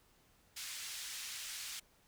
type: band-pass noise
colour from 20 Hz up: white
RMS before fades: -45 dBFS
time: 0.56-1.8 s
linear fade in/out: 10 ms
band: 1900 to 7600 Hz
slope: 12 dB/octave
effects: pink hiss -69 dBFS RMS until 2.07 s